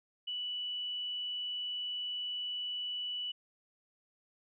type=tone; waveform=sine; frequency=2960 Hz; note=F#7; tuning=in tune; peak=-35 dBFS; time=0.27-3.32 s; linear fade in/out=10 ms; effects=none